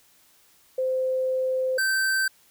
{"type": "tone pair in turn", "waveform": ["sine", "square"], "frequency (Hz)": [518, 1552.2], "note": ["C5", "G6"], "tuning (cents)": [-17, -18], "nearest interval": "octave + perfect fifth", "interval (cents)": 1899, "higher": "second", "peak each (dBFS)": -22, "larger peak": "neither", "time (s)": [[0.78, 1.78], [1.78, 2.28]], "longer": "first", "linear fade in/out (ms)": 5, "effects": ["white hiss -59 dBFS RMS until 2.5 s"]}